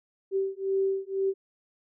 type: beating tone pair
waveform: sine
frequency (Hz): 386.5 / 388.5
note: G4 / G4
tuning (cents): -24 / -16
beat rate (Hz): 2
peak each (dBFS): -28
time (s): 0.31-1.34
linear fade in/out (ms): 50
effects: none